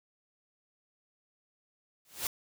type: noise with exponential growth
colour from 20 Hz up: white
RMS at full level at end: -29 dBFS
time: 2.05-2.27 s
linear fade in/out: 2 ms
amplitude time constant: 47 ms
effects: none